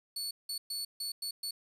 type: tone bursts at uneven times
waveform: sawtooth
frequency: 4435 Hz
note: C#8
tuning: in tune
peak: -32 dBFS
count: 6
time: 0.16-0.31 / 0.49-0.58 / 0.7-0.85 / 1-1.12 / 1.22-1.31 / 1.43-1.51 s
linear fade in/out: 5 ms
effects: resampled to 32000 Hz + 10-bit